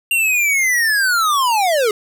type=linear sweep; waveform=square; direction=down; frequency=2789 to 405 Hz; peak=-14 dBFS; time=0.11-1.91 s; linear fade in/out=2 ms; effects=none